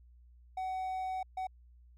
triangle tone bursts at uneven times, 751 Hz, F#5, 26 cents sharp, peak -32 dBFS, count 2, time 0.57-1.23 / 1.37-1.47 s, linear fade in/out 5 ms, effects added 60 Hz sine -56 dBFS peak until 1.97 s

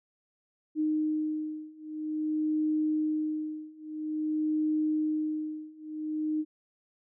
sine beating tone pair, 308.1 / 308.6 Hz, D#4 / D#4, -17 / -14 cents, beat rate 0.5 Hz, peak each -31 / -30 dBFS, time 0.75-6.45 s, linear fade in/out 50 ms, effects none

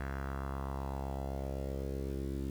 sawtooth tone with low-pass filter sweep, 67.9 Hz, C#2, 35 cents flat, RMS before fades -38 dBFS, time 0-2.5 s, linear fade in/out 0 ms, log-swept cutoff 1700 to 310 Hz, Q 3, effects 9-bit

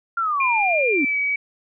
sine linear sweep, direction down, 1400 to 252.3 Hz, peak -19 dBFS, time 0.17-1.05 s, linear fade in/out 5 ms
sine tone with pitch glide, 2396 to 2273 Hz, D7 to C#7, +34 to +43 cents, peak -19 dBFS, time 0.4-1.36 s, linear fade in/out 5 ms, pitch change -91 cents, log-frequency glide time 0.91-1.17 s
effects none

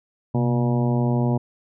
harmonic tone with a mistuned harmonic, 120 Hz, B2, 49 cents flat, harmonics 1 / 2 / 3 / 4 / 5 / 6 / 7 / 8, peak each -20 / -23 / -29 / -33 / -32 / -35 / -35 / -36 dBFS, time 0.34-1.38 s, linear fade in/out 10 ms, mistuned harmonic 1, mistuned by +110 cents, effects none

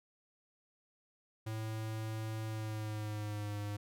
square tone with pitch glide, 110 to 103.23 Hz, A2 to G#2, 0 to -10 cents, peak -38 dBFS, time 1.46-3.77 s, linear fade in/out 10 ms, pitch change -110 cents, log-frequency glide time 2.46-3.58 s, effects none

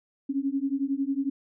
sine beating tone pair, 269.4 / 280.4 Hz, C#4 / C#4, -49 / +20 cents, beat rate 11 Hz, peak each -28 dBFS, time 0.29-1.3 s, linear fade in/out 10 ms, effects none

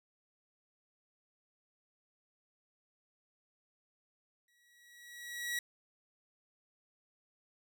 sawtooth tone with exponential growth, 1922 Hz, B6, 48 cents flat, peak -29 dBFS, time 4.48-5.59 s, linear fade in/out 2 ms, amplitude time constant 240 ms, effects none

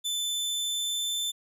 sawtooth tone with pitch glide, 3520 to 3540 Hz, A7 to A7, 0 to +10 cents, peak -25 dBFS, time 0.04-1.32 s, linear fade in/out 20 ms, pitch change +10 cents, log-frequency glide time 0.19-1.2 s, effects resampled to 32000 Hz

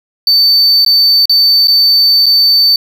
triangle tone with dropouts, 4550 Hz, C#8, 44 cents sharp, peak -4 dBFS, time 0.27-2.76 s, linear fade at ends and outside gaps 2 ms, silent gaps 0.849-0.862 / 1.256-1.295 / 1.673-1.681 / 2.259-2.264 s, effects 7-bit

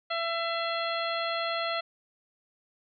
harmonic tone with a mistuned harmonic, 670 Hz, E5, 28 cents sharp, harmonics 1 / 2 / 3 / 4 / 5 / 6, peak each -32 / -33 / -37 / -39 / -38 / -38 dBFS, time 0.1-1.81 s, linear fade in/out 10 ms, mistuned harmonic 6, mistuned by +69 cents, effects none

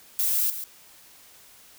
violet noise with echo, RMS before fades -24 dBFS, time 0.19-0.5 s, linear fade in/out 0 ms, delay 140 ms, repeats 1, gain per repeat -10 dB, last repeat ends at 0.64 s, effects white hiss -52 dBFS RMS until 1.78 s

